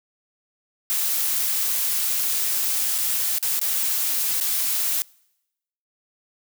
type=noise with dropouts; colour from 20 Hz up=blue; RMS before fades=-23 dBFS; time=0.9-5.02 s; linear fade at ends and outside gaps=0 ms; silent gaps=2.981-2.985 / 3.384-3.427 / 3.594-3.614 / 4.401-4.41 s; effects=noise-tail reverb RT60 0.9 s tail -26 dB re dry